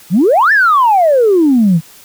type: exponential two-way sweep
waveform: sine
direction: up then down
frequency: 153.8 to 1807 to 153.8 Hz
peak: -5 dBFS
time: 0.1-1.81 s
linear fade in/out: 50 ms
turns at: 0.52 s
effects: tanh soft clip ceiling -2 dBFS + white hiss -40 dBFS RMS until 2.04 s